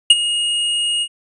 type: tone with ADSR envelope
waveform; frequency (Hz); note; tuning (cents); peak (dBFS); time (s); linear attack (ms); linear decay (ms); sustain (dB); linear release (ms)
square; 2864; F7; +43; -3; 0.1-1.08; 5; 34; -14; 60
effects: resampled to 22050 Hz